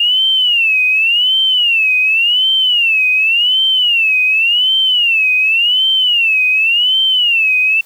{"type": "tone with vibrato", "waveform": "sine", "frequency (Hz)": 2794, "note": "F7", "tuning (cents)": 0, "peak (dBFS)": -9, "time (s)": [0, 7.81], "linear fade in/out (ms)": 5, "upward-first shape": "sine", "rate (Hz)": 0.89, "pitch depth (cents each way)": 190, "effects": ["white hiss -46 dBFS RMS until 7.85 s"]}